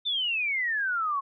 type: exponential sweep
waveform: sine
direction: down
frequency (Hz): 3617 to 1079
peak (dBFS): -25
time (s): 0.05-1.21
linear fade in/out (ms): 20
effects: none